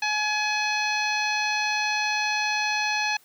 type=harmonic tone; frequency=845 Hz; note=G#5; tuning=30 cents sharp; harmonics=1 / 2 / 3 / 4 / 5 / 6 / 7; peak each=-28 / -29 / -27 / -37 / -32 / -43 / -37 dBFS; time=0.02-3.17 s; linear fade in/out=5 ms; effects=white hiss -58 dBFS RMS until 3.24 s + high-pass 100 Hz 12 dB/octave